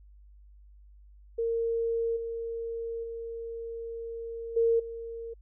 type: tone with level steps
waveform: sine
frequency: 460 Hz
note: A#4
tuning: 23 cents flat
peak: -26 / -32 / -35 / -21 / -36 dBFS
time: 1.38-5.34 s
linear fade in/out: 10 ms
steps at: 2.16 / 3.03 / 4.56 / 4.79 s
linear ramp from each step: 10 ms
effects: added 50 Hz sine -51 dBFS peak until 5.41 s